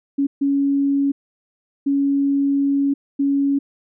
sine tone bursts at uneven times, 279.1 Hz, C#4, 12 cents sharp, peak -15 dBFS, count 4, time 0.18-0.27 / 0.41-1.12 / 1.86-2.94 / 3.19-3.59 s, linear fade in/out 10 ms, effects none

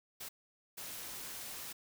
white noise bursts at uneven times, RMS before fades -45 dBFS, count 2, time 0.2-0.29 / 0.77-1.73 s, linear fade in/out 10 ms, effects none

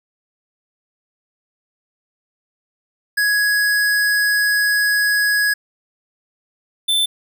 square tone pair in turn, 1669 / 3536 Hz, G#6 / A7, +8 / +8 cents, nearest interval octave + minor second, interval 1300 cents, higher second, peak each -15 dBFS, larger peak neither, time 3.17-5.54 / 6.88-7.06 s, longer first, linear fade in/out 10 ms, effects none

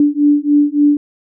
sine beating tone pair, 290.3 / 293.8 Hz, D4 / D4, -20 / +1 cents, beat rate 3.5 Hz, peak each -12 dBFS, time 0-0.97 s, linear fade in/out 2 ms, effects none

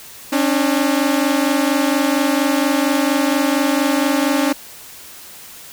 sawtooth tone pair together, 272.8 / 297.1 Hz, C#4 / D4, -28 / +20 cents, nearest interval minor second, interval 148 cents, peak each -13 / -14 dBFS, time 0.32-4.53 s, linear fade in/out 10 ms, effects white hiss -38 dBFS RMS until 5.72 s

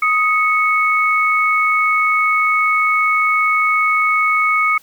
sine tone pair together, 1252.6 / 2210 Hz, D#6 / C#7, +11 / -6 cents, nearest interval minor seventh, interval 983 cents, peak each -15 dBFS, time 0.02-4.78 s, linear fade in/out 5 ms, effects white hiss -49 dBFS RMS until 4.82 s

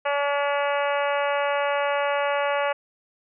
harmonic tone, 285.2 Hz, C#4, 49 cents sharp, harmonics 2 / 3 / 4 / 5 / 6 / 7 / 8 / 9 / 10, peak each -24 / -28 / -30 / -32 / -34 / -35 / -36 / -37 / -38 dBFS, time 0.05-2.73 s, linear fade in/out 10 ms, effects none

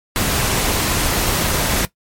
pink noise, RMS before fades -18 dBFS, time 0.16-1.85 s, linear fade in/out 0 ms, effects noise-tail reverb RT60 0.1 s tail -17 dB re dry + MP3 64 kbps

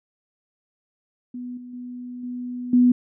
sine tone with level steps, 246.9 Hz, B3, in tune, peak -30 / -36 / -32 / -28 / -12 dBFS, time 1.34-2.92 s, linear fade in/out 5 ms, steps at 1.57 / 1.73 / 2.23 / 2.73 s, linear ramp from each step 5 ms, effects none

